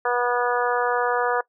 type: harmonic tone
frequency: 243.7 Hz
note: B3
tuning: 23 cents flat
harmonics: 2 / 3 / 4 / 5 / 6 / 7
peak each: -24 / -26 / -27 / -28 / -29 / -29 dBFS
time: 0.05-1.41 s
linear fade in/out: 5 ms
effects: noise-tail reverb RT60 0.1 s tail -21 dB re dry